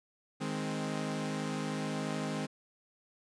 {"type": "chord", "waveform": "sawtooth", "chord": "Ab major", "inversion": "second", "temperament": "equal", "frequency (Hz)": [155.56, 207.7, 261.6], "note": ["Eb3", "Ab3", "C4"], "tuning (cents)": [0, 0, 0], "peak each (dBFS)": -34, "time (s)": [0.4, 2.47], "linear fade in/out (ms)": 20, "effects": ["resampled to 22050 Hz"]}